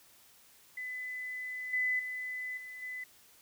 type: tone with level steps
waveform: sine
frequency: 2007 Hz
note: B6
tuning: 27 cents sharp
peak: -37 / -28 / -36 / -43 / -38 dBFS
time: 0.77-3.04 s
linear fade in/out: 5 ms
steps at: 1.73 / 1.99 / 2.57 / 2.82 s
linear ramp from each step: 5 ms
effects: white hiss -61 dBFS RMS until 3.41 s